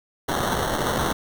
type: noise with sample-and-hold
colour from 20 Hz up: white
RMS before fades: -24 dBFS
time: 0.28-1.13 s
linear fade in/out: 10 ms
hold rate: 2450 Hz
effects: none